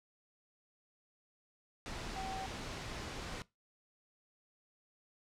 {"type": "tone in noise", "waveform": "sine", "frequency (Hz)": 766, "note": "G5", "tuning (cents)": -40, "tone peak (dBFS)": -40, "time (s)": [2.16, 2.46], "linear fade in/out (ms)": 0, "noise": "pink", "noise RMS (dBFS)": -43, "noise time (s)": [1.86, 3.42], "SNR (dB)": 0, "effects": ["noise-tail reverb RT60 0.2 s tail -20 dB re dry", "low-pass 6000 Hz 12 dB/octave"]}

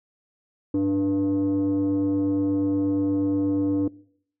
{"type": "tone with frequency modulation", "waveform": "sine", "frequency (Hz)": 293.7, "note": "D4", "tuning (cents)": 0, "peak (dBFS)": -18, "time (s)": [0.74, 3.88], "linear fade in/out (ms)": 5, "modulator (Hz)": 193, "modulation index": 0.48, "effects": ["noise-tail reverb RT60 0.6 s tail -21 dB re dry", "tanh soft clip ceiling -17 dBFS"]}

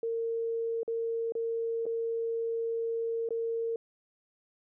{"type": "tone with dropouts", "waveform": "sine", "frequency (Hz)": 458.3, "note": "A#4", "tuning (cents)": -29, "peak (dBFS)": -29, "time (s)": [0.03, 3.76], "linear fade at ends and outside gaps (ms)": 2, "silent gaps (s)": [[0.832, 0.878], [1.322, 1.352], [1.856, 1.864], [3.289, 3.306]], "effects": []}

